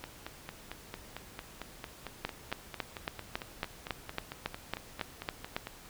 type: two click trains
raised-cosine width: 0.3 ms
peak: -23 / -16 dBFS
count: 26 / 13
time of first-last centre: 0.04-5.671 / 2.25-5.565 s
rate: 4.44 / 3.62 Hz
effects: pink hiss -52 dBFS RMS until 5.89 s